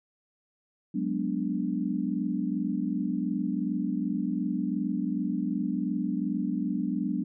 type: chord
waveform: sine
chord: G# half-diminished seventh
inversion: third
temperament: equal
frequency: 185 / 207.7 / 246.9 / 293.7 Hz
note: F#3 / G#3 / B3 / D4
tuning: 0 / 0 / 0 / 0 cents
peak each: -32 dBFS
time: 0.94-7.24 s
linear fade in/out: 10 ms
effects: none